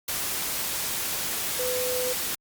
sine tone in noise, 502 Hz, B4, 28 cents sharp, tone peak -27 dBFS, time 1.59-2.13 s, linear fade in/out 5 ms, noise white, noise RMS -29 dBFS, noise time 0.08-2.35 s, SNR -1 dB, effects Opus 48 kbps

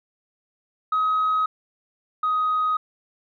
sine tone pair in turn, 1267 / 1253.9 Hz, D#6 / D#6, +31 / +13 cents, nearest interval unison, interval 18 cents, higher first, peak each -17 / -18 dBFS, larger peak first, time 0.92-1.46 / 2.23-2.77 s, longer neither, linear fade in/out 5 ms, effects tanh soft clip ceiling -16 dBFS

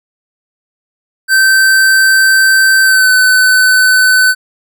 square tone with pitch glide, 1550 to 1512 Hz, G6 to F#6, -20 to +37 cents, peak -6 dBFS, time 1.28-4.35 s, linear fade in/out 50 ms, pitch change -43 cents, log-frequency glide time 2.83-3.1 s, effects none

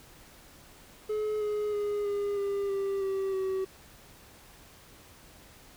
triangle tone with pitch steps, 426.5 / 419.7 / 412.9 / 406.3 / 399.8 / 393.4 / 387.1 / 380.8 Hz, G#4 / G#4 / G#4 / G#4 / G4 / G4 / G4 / F#4, +46 / +18 / -10 / -38 / +34 / +6 / -22 / +50 cents, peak -26 dBFS, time 1.09-3.65 s, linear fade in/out 10 ms, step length 320 ms, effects pink hiss -54 dBFS RMS until 5.76 s

